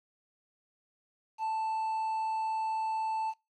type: tone with quantisation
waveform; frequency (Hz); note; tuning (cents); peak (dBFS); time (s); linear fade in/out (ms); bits
triangle; 882; A5; +4; -28; 1.38-3.34; 50; 9
effects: noise-tail reverb RT60 0.2 s tail -20 dB re dry + low-pass 6000 Hz 12 dB/octave